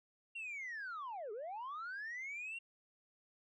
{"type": "linear two-way sweep", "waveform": "sine", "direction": "down then up", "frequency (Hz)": [2781, 398.7, 2781], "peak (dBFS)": -40, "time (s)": [0.35, 2.59], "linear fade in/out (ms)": 10, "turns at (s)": 1.32, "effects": ["tanh soft clip ceiling -40 dBFS"]}